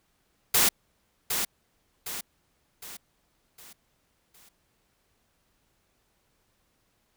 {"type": "noise with echo", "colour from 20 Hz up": "white", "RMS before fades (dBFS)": -21, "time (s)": [0.54, 0.69], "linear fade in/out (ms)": 5, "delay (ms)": 760, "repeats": 5, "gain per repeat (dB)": -7, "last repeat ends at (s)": 4.49, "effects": ["pink hiss -71 dBFS RMS until 7.16 s"]}